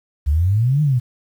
sine exponential two-way sweep, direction up then down, 68.1 to 154.7 to 117.2 Hz, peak -13 dBFS, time 0.26-1 s, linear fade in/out 20 ms, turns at 0.82 s, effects 8-bit

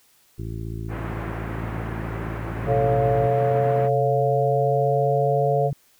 harmonic tone, 55.6 Hz, A1, 19 cents sharp, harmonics 1 / 2 / 3 / 4 / 5 / 6 / 7, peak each -33 / -31 / -37 / -44 / -44 / -39 / -43 dBFS, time 0.38-3.27 s, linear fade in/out 10 ms
pink band-pass noise, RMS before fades -34 dBFS, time 0.88-3.9 s, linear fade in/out 50 ms, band 100 to 2000 Hz, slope 24 dB/octave
sine chord, A augmented, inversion none, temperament equal, 440 / 554.4 / 698.5 Hz, A4 / C#5 / E#5, 0 / 0 / 0 cents, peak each -23 dBFS, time 2.66-5.71 s, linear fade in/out 50 ms
sine tone with pitch glide, 125.9 to 140.5 Hz, B2 to C#3, +34 to +24 cents, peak -23 dBFS, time 2.67-5.73 s, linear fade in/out 2 ms, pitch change +190 cents, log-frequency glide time 3.16-5.61 s
effects white hiss -59 dBFS RMS until 5.99 s

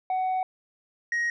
sine tone pair in turn, 747 / 1882.3 Hz, F#5 / A#6, +16 / +16 cents, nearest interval octave + major third, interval 1600 cents, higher second, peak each -21 dBFS, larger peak neither, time 0.1-0.43 / 1.12-1.3 s, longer first, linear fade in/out 2 ms, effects tanh soft clip ceiling -23 dBFS

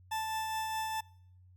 40% pulse tone with tremolo, 880 Hz, A5, in tune, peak -31 dBFS, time 0.11-1.01 s, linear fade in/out 10 ms, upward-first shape triangle, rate 4.8 Hz, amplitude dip 30%, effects noise-tail reverb RT60 0.7 s tail -25 dB re dry + added 91 Hz sine -56 dBFS peak until 1.56 s

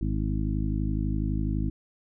harmonic tone with a mistuned harmonic, 52 Hz, G#1, 3 cents sharp, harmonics 1 / 2 / 3 / 4 / 5 / 6, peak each -28 / -31 / -33 / -34 / -35 / -36 dBFS, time 0.01-1.7 s, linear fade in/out 5 ms, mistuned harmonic 6, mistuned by +28 cents, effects none

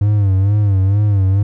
triangle tone with vibrato, 99.8 Hz, G2, 32 cents sharp, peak -8 dBFS, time 0.01-1.43 s, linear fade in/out 5 ms, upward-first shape sine, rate 2.2 Hz, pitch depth 92 cents each way, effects none

